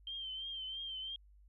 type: tone with vibrato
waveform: sine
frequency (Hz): 3136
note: G7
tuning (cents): 0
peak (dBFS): -40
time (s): 0.07-1.16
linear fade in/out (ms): 2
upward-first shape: triangle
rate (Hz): 3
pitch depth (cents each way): 60
effects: added 50 Hz sine -59 dBFS peak until 1.48 s